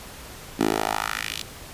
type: tone with high-pass filter sweep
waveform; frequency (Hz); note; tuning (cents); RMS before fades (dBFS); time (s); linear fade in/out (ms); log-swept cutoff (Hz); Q
10% pulse; 53.5; A1; -48; -26; 0.59-1.43; 10; 270 to 3800; 1.9
effects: pink hiss -41 dBFS RMS until 1.73 s + resampled to 32000 Hz